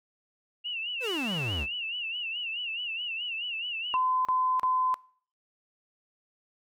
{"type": "tone with vibrato", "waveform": "sine", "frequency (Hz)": 2791, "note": "F7", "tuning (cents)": -2, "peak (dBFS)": -31, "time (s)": [0.64, 3.97], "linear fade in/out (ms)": 20, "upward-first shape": "sine", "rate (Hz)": 4.7, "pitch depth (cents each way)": 110}
{"type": "exponential sweep", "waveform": "45% pulse", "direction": "down", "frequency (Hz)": [548, 60.4], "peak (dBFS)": -31, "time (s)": [1, 1.67], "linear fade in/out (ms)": 50}
{"type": "tone bursts", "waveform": "sine", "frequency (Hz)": 1022, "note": "C6", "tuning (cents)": -41, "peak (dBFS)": -23, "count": 3, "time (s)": [3.94, 4.942], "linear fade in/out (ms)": 0, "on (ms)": 310, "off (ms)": 36}
{"effects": ["noise-tail reverb RT60 0.5 s tail -24 dB re dry"]}